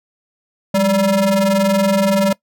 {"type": "ring-modulated tone", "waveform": "square", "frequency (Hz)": 190.7, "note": "G3", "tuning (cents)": -47, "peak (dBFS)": -10, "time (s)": [0.74, 2.33], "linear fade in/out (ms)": 5, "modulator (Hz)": 392, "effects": ["noise-tail reverb RT60 0.1 s tail -22 dB re dry"]}